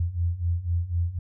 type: beating tone pair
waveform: sine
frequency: 83.8 / 87.8 Hz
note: E2 / F2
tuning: +29 / +10 cents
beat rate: 4 Hz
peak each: -28 / -25 dBFS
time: 0-1.19 s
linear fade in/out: 5 ms
effects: none